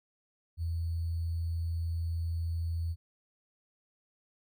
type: tone with sample-and-hold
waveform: sine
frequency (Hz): 83.4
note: E2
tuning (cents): +21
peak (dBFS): -30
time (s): 0.57-2.96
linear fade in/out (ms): 50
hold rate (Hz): 4410
effects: none